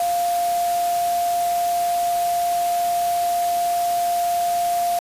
sine tone in noise, 698.5 Hz, F5, in tune, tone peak -18 dBFS, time 0-4.99 s, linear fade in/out 2 ms, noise white, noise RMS -32 dBFS, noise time 0-4.99 s, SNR +11 dB, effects resampled to 32000 Hz

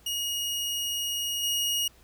sawtooth tone with level steps, 2876 Hz, F#7, 50 cents flat, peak -25 / -22 dBFS, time 0.06-1.88 s, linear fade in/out 5 ms, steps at 1.43 s, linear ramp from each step 5 ms, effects added 60 Hz sine -57 dBFS peak until 2.03 s + pink hiss -59 dBFS RMS until 2.03 s

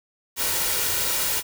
white noise with comb filter, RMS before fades -24 dBFS, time 0.36-1.43 s, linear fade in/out 50 ms, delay 2.1 ms, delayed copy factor +0.5, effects none

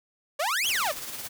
sawtooth exponential two-way sweep, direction up then down, 541 to 3400 to 541 Hz, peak -21 dBFS, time 0.39-0.92 s, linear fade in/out 10 ms, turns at 0.68 s
white noise with tremolo, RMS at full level -35 dBFS, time 0.63-1.29 s, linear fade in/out 20 ms, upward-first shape sine, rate 18 Hz, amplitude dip 45%
effects none

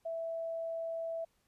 sine tone, 659.3 Hz, E5, in tune, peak -35 dBFS, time 0.05-1.25 s, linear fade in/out 10 ms, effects pink hiss -75 dBFS RMS until 1.47 s + resampled to 32000 Hz

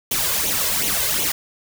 white noise with flanger, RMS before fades -21 dBFS, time 0.11-1.32 s, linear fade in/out 5 ms, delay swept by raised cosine 0.3 to 2 ms, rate 2.7 Hz, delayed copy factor +0.65, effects none

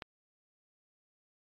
click, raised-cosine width 0.3 ms, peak -24 dBFS, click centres 0.022 s, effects AAC 64 kbps

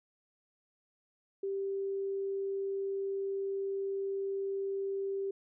sine tone, 392 Hz, G4, in tune, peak -32 dBFS, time 1.43-5.31 s, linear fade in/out 5 ms, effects none

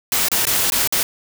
white noise with dropouts, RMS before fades -18 dBFS, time 0.12-1.03 s, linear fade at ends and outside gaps 1 ms, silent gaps 0.285-0.316 / 0.453-0.469 / 0.701-0.721 / 0.875-0.924 s, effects none

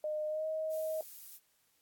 sine tone with pitch glide, 611 to 630 Hz, D#5 to D#5, -32 to +21 cents, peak -33 dBFS, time 0.04-1.01 s, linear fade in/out 2 ms, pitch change +53 cents, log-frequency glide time 0.27-0.46 s
violet noise, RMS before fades -49 dBFS, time 0.69-1.4 s, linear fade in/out 50 ms
effects white hiss -73 dBFS RMS until 1.81 s + AAC 64 kbps

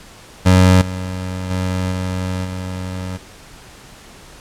25% pulse tone with level steps, 92.3 Hz, F#2, 4 cents flat, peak -4 / -19 / -14 / -16 / -20 dBFS, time 0.45-3.18 s, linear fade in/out 20 ms, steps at 0.81 / 1.5 / 1.91 / 2.44 s, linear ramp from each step 10 ms, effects pink hiss -41 dBFS RMS until 4.4 s + low-pass 10000 Hz 12 dB/octave

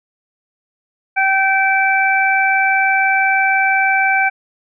harmonic tone, 774 Hz, G5, 22 cents flat, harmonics 1 / 2 / 3, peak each -16 / -16 / -16 dBFS, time 1.16-4.3 s, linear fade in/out 20 ms, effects none

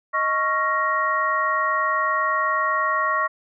sine tone cluster, 625 / 1108 / 1380 / 1878 Hz, D#5 / C#6 / F6 / A#6, +8 / -1 / -21 / +12 cents, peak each -29 / -21 / -28 / -25 dBFS, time 0.13-3.28 s, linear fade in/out 20 ms, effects none

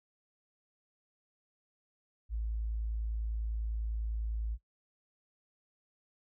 sine tone, 55 Hz, A1, in tune, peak -32 dBFS, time 2.29-4.58 s, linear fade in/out 50 ms, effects noise-tail reverb RT60 0.1 s tail -20 dB re dry

